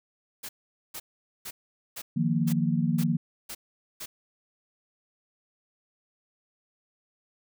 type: noise bursts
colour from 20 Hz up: white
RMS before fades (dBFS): -38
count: 8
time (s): 0.43-4.06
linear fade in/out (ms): 10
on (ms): 60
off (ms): 450
type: chord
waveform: sine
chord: Eb suspended second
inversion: none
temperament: equal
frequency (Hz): 155.56 / 174.61 / 233.1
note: Eb3 / F3 / Bb3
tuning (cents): 0 / 0 / 0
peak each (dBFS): -27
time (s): 2.16-3.17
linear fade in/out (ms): 10
effects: none